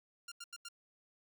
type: tone bursts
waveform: 10% pulse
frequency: 1396.9 Hz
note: F6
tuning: in tune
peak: -37 dBFS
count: 4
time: 0.28-0.687 s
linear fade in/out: 5 ms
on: 38 ms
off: 85 ms
effects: none